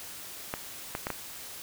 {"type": "clicks", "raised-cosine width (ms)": 0.5, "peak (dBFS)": -16, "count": 4, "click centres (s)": [0.539, 0.951, 1.069, 1.103], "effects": ["white hiss -43 dBFS RMS until 1.62 s"]}